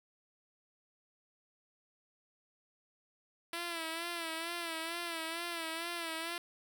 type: tone with vibrato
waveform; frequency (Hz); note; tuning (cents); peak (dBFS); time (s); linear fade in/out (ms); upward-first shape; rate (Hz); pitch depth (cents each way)
5% pulse; 333.8; E4; +22; -26; 3.53-6.38; 2; sine; 2.2; 62
effects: none